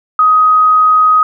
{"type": "tone", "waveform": "sine", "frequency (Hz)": 1256, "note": "D#6", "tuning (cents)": 16, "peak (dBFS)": -5, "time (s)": [0.19, 1.23], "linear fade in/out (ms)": 2, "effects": []}